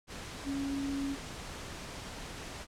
sine tone in noise, 277.2 Hz, C#4, in tune, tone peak -32 dBFS, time 0.44-1.17 s, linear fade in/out 50 ms, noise pink, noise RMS -43 dBFS, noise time 0.07-2.67 s, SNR +8 dB, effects low-pass 8000 Hz 12 dB/octave

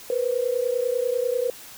sine tone pair together, 478.9 / 509 Hz, A#4 / C5, +47 / -48 cents, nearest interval minor second, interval 105 cents, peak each -24 dBFS, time 0.1-1.5 s, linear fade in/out 2 ms, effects white hiss -43 dBFS RMS until 1.77 s

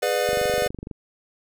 square chord, G# diminished seventh, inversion none, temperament just, 415.3 / 498.4 / 598 / 717.6 Hz, G#4 / B4 / D5 / F5, 0 / +16 / +31 / +47 cents, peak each -29 / -25 / -26 / -29 dBFS, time 0.02-0.68 s, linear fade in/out 10 ms
click train, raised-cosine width 3 ms, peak -21 dBFS, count 16, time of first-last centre 0.29-0.912 s, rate 24.1 Hz
effects none

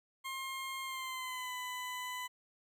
20% pulse tone with pitch glide, 1066 to 1000.4 Hz, C6 to B5, +32 to +22 cents, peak -34 dBFS, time 0.24-2.28 s, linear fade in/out 20 ms, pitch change -110 cents, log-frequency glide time 0.83-1.53 s, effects 12-bit

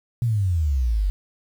sine exponential sweep, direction down, 123.47 to 46 Hz, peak -18 dBFS, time 0.22-1.1 s, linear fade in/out 0 ms, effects 8-bit

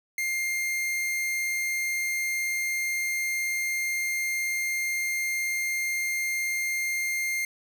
45% pulse tone, 2113 Hz, C7, 16 cents sharp, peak -26 dBFS, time 0.18-7.45 s, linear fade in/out 2 ms, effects none

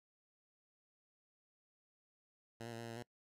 10% pulse tone with pitch steps, 115.1 / 117.9 / 114.5 / 116.8 / 115.9 / 114.7 / 120.1 Hz, A#2 / A#2 / A#2 / A#2 / A#2 / A#2 / B2, -22 / +20 / -31 / +4 / -10 / -28 / -48 cents, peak -37 dBFS, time 2.6-3.027 s, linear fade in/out 5 ms, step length 61 ms, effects noise-tail reverb RT60 0.1 s tail -23 dB re dry + low-pass 12000 Hz 12 dB/octave

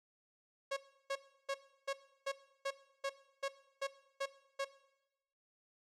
sawtooth tone bursts, 549 Hz, C#5, 17 cents flat, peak -31 dBFS, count 11, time 0.71-4.648 s, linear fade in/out 10 ms, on 58 ms, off 330 ms, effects noise-tail reverb RT60 0.9 s tail -17 dB re dry + low-pass 7000 Hz 12 dB/octave

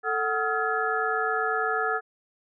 sine tone cluster, 441.9 / 745 / 1277 / 1385 / 1697 Hz, A4 / F#5 / D#6 / F6 / G#6, +7 / +12 / +45 / -15 / +37 cents, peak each -30 dBFS, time 0.03-2.01 s, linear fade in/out 50 ms, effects none

